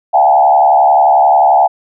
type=tone with frequency modulation; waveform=sine; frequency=771 Hz; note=G5; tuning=29 cents flat; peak=-5 dBFS; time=0.13-1.68 s; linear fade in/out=20 ms; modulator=71.3 Hz; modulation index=1.4; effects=none